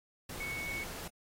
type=tone in noise; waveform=sine; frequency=2217 Hz; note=C#7; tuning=in tune; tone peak=-37 dBFS; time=0.4-0.84 s; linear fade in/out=5 ms; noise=pink; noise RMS=-44 dBFS; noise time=0.29-1.08 s; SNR=+4 dB; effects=AAC 48 kbps